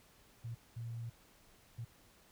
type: tone bursts at uneven times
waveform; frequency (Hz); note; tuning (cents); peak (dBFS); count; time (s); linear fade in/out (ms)
sine; 116.54; A#2; 0; -40; 3; 0.44-0.55 / 0.76-1.1 / 1.78-1.85; 10
effects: pink hiss -65 dBFS RMS until 2.31 s